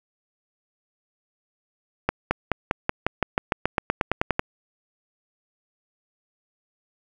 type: accelerating click train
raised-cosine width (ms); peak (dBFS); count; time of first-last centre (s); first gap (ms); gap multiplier
0.5; -5; 17; 2.09-4.394; 220; 0.94
effects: 7-bit